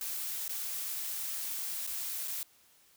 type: noise with dropouts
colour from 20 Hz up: blue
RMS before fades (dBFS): -37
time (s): 0.01-2.43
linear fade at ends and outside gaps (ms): 1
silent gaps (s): 0.48-0.493 / 1.866-1.874 / 2.276-2.28
effects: white hiss -64 dBFS RMS until 2.96 s